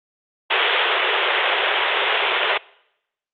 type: band-pass noise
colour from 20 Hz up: white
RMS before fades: -19 dBFS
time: 0.5-2.58 s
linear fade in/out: 10 ms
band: 360 to 3500 Hz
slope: 96 dB/octave
effects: noise-tail reverb RT60 0.8 s tail -23 dB re dry + Opus 48 kbps